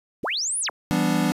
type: linear two-way sweep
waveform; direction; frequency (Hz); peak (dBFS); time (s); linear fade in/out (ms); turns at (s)
sine; up then down; 38.89 to 10680 to 38.89; -23; 0.23-0.7; 10; 0.6
type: chord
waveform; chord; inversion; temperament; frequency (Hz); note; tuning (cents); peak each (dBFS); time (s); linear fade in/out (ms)
square; E minor seventh; none; equal with one note detuned; 167.69 / 196 / 246.9 / 293.7; E3 / G3 / B3 / D4; +30 / 0 / 0 / 0; -26; 0.91-1.32; 0
effects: resampled to 32000 Hz + 9-bit